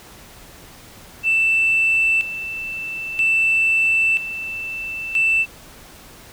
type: tone with tremolo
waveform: sine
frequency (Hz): 2660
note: E7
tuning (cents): +15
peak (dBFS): -13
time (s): 1.23-5.46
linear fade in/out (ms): 50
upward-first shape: square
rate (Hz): 0.51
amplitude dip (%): 75
effects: tanh soft clip ceiling -10 dBFS + pink hiss -43 dBFS RMS until 6.32 s